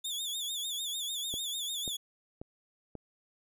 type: tone with vibrato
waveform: sawtooth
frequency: 3520 Hz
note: A7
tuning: in tune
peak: -31 dBFS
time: 0.04-1.97 s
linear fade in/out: 10 ms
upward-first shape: sine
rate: 6.7 Hz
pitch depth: 95 cents each way
type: click train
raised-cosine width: 2 ms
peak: -28 dBFS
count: 4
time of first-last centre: 1.34-2.953 s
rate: 1.86 Hz
effects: none